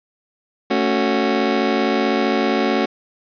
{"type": "chord", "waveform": "25% pulse", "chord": "F# minor", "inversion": "first", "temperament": "just", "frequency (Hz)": [222, 277.5, 370], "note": ["A3", "C#4", "F#4"], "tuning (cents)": [16, 2, 0], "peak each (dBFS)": -17, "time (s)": [0.7, 2.86], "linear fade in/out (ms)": 10, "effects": ["resampled to 11025 Hz", "7-bit"]}